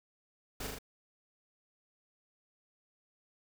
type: noise with echo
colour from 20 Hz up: pink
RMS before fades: -40 dBFS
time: 0.6-0.67 s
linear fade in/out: 5 ms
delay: 39 ms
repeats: 3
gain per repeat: -2 dB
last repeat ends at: 0.787 s
effects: none